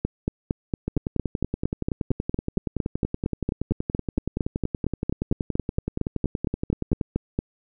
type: two click trains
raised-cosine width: 3 ms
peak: -10 / -12 dBFS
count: 33 / 66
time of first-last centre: 0.05-7.389 / 0.88-7.012 s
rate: 4.36 / 10.6 Hz
effects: none